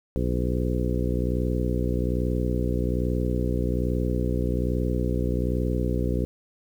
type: harmonic tone with a mistuned harmonic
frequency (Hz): 61.2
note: B1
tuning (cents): -15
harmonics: 1 / 2 / 3 / 4 / 5 / 6 / 7 / 8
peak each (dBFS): -26 / -29 / -31 / -32 / -33 / -34 / -34 / -35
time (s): 0.16-6.25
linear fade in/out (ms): 0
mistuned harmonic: 8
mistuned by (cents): +66
effects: 9-bit

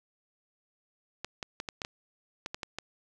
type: clicks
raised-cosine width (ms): 0.2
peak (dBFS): -18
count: 10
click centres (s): 1.246 / 1.428 / 1.601 / 1.688 / 1.818 / 1.849 / 2.461 / 2.545 / 2.632 / 2.786
effects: none

